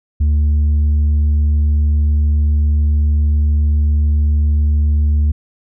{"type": "tone with tanh clipping", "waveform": "sine", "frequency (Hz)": 74.4, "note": "D2", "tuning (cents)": 23, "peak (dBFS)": -11, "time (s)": [0.2, 5.32], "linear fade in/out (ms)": 10, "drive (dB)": 3, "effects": []}